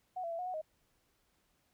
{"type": "tone with pitch steps", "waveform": "sine", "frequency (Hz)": [737, 674, 668, 725, 737, 626], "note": ["F#5", "E5", "E5", "F#5", "F#5", "D#5"], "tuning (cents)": [-7, 38, 23, -35, -7, 10], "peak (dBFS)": -36, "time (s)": [0.16, 0.616], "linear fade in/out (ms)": 10, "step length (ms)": 76, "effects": ["pink hiss -75 dBFS RMS until 1.73 s"]}